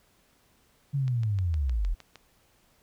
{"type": "linear sweep", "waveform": "sine", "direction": "down", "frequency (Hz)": [144, 36.71], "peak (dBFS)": -24, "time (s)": [0.93, 1.95], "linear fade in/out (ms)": 20}
{"type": "click train", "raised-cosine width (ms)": 0.2, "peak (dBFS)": -28, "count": 8, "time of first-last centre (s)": [1.08, 2.157], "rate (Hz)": 6.5}
{"effects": ["pink hiss -65 dBFS RMS until 2.82 s"]}